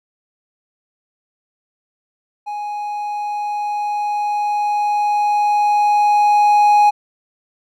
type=tone with level ramp; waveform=triangle; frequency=831 Hz; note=G#5; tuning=1 cent sharp; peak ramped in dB=-21 to -6 dBFS; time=2.46-6.91 s; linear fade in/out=20 ms; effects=none